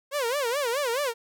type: tone with vibrato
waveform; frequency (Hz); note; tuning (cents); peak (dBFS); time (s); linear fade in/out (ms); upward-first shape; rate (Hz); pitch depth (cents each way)
sawtooth; 520; C5; -11; -21; 0.11-1.14; 50; sine; 4.7; 220
effects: none